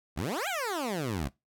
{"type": "exponential two-way sweep", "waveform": "15% pulse", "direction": "up then down", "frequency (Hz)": [61.74, 830.6, 61.74], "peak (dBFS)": -24, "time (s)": [0.16, 1.29], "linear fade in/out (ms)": 20, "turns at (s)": 0.48, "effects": ["noise-tail reverb RT60 0.2 s tail -21 dB re dry"]}